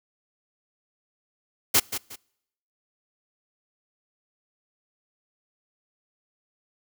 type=noise with echo; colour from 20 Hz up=white; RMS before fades=-18 dBFS; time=1.74-1.8 s; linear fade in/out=10 ms; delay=180 ms; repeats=2; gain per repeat=-11 dB; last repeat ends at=2.16 s; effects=noise-tail reverb RT60 0.8 s tail -26 dB re dry